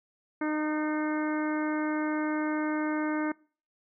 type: harmonic tone with a mistuned harmonic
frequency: 305.9 Hz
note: D#4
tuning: 29 cents flat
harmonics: 1 / 2 / 3 / 4 / 5 / 6 / 7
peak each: -28 / -37 / -38 / -40 / -39 / -44 / -42 dBFS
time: 0.41-3.32 s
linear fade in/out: 5 ms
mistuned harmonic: 6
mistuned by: -19 cents
effects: noise-tail reverb RT60 0.4 s tail -23 dB re dry